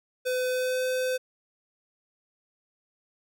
square tone with pitch glide, 506 to 511.3 Hz, B4 to C5, +42 to -40 cents, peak -26 dBFS, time 0.25-1.18 s, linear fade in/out 20 ms, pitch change +18 cents, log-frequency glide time 0.49-0.85 s, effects none

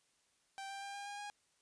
sawtooth tone with pitch steps, 782 / 789.7 / 797.5 / 805.4 / 813.3 / 821.4 Hz, G5 / G5 / G5 / G5 / G#5 / G#5, -4 / +13 / +30 / +47 / -36 / -19 cents, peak -40 dBFS, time 0.58-1.3 s, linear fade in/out 0 ms, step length 120 ms, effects white hiss -75 dBFS RMS until 1.61 s + resampled to 22050 Hz

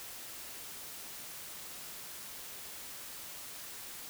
silence, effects white hiss -46 dBFS RMS until 4.09 s

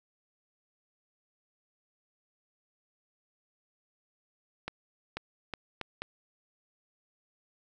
accelerating click train, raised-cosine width 0.3 ms, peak -19 dBFS, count 5, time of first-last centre 4.68-6.02 s, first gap 490 ms, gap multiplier 0.75, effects none

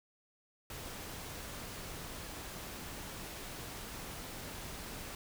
pink noise, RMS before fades -45 dBFS, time 0.7-5.15 s, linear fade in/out 2 ms, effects none

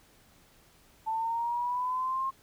sine linear sweep, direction up, 880 to 1073 Hz, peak -28 dBFS, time 1.06-2.31 s, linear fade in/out 20 ms, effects pink hiss -61 dBFS RMS until 2.42 s

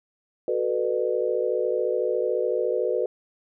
sine chord, B minor seventh, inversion second, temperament equal with one note detuned, 370 / 440 / 493.9 / 602.4 Hz, F#4 / A4 / B4 / D5, 0 / 0 / 0 / +44 cents, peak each -28 / -28 / -25 / -30 dBFS, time 0.48-3.06 s, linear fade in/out 2 ms, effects none

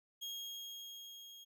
35% pulse tone with level ramp, 3264 Hz, G#7, 31 cents flat, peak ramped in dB -39 to -51 dBFS, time 0.21-1.45 s, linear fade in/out 20 ms, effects none

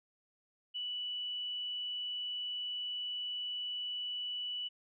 sine tone, 2960 Hz, F#7, in tune, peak -36 dBFS, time 0.74-4.69 s, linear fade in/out 20 ms, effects none

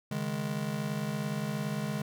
square chord, C# suspended second, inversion none, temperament just, 138.59 / 155.92 / 207.9 Hz, C#3 / D#3 / G#3, 0 / +4 / +2 cents, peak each -38 / -37 / -35 dBFS, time 0.11-2.02 s, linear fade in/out 5 ms, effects none

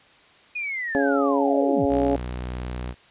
sine linear sweep, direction down, 2489 to 58.6 Hz, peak -26 dBFS, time 0.55-1.86 s, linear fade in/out 10 ms
harmonic tone, 139.5 Hz, C#3, 11 cents sharp, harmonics 2 / 3 / 4 / 5 / 6, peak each -22 / -25 / -24 / -28 / -32 dBFS, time 0.95-2.16 s, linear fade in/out 0 ms
sawtooth tone, 61.74 Hz, B1, in tune, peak -25 dBFS, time 1.88-2.95 s, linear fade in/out 50 ms
effects white hiss -53 dBFS RMS until 3.1 s + resampled to 8000 Hz

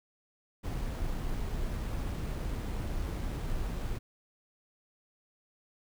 brown noise with sample-and-hold, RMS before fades -34 dBFS, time 0.63-3.99 s, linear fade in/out 20 ms, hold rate 11025 Hz, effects none

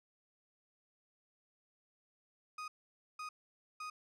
35% pulse tone bursts, 1244.5 Hz, D#6, in tune, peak -40 dBFS, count 3, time 2.58-3.9 s, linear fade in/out 5 ms, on 100 ms, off 510 ms, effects low-pass 7000 Hz 12 dB/octave

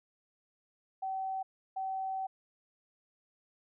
sine tone bursts at uneven times, 765 Hz, G5, 42 cents flat, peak -33 dBFS, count 2, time 1.02-1.43 / 1.76-2.27 s, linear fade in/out 10 ms, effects none

